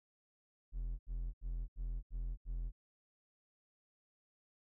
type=tone bursts; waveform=triangle; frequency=42.32 Hz; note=E1; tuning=46 cents sharp; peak=-35 dBFS; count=6; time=0.72-2.72 s; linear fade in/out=50 ms; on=270 ms; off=76 ms; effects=none